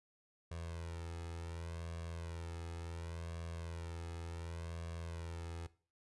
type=tone with flanger; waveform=sawtooth; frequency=83.8 Hz; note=E2; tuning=29 cents sharp; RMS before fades=-45 dBFS; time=0.51-5.67 s; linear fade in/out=5 ms; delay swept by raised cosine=1.8 to 2.36 ms; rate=0.69 Hz; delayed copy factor=+0.75; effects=noise-tail reverb RT60 0.4 s tail -18 dB re dry + resampled to 24000 Hz